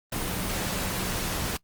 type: tone in noise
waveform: sine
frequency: 185 Hz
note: F#3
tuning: in tune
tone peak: -38 dBFS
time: 0.27-1.55 s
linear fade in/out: 5 ms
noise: pink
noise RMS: -30 dBFS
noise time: 0.12-1.57 s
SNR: -11 dB
effects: noise-tail reverb RT60 0.1 s tail -23 dB re dry + Opus 24 kbps